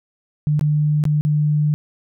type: tone with dropouts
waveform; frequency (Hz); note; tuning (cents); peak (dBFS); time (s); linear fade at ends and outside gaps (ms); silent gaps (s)
sine; 149.9; D3; +36; -14; 0.47-1.74; 0; 0.594-0.611 / 1.039-1.053 / 1.21-1.25
effects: none